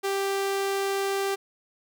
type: tone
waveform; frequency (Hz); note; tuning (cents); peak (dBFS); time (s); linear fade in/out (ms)
sawtooth; 392.9; G4; +4; -21; 0.03-1.36; 20
effects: none